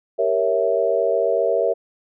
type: chord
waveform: sine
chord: G diminished seventh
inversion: none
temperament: equal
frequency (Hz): 392 / 466.2 / 554.4 / 659.3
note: G4 / Bb4 / Db5 / Fb5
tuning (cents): 0 / 0 / 0 / 0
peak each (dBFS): -25 / -21 / -22 / -21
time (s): 0.18-1.74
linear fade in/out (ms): 20
effects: none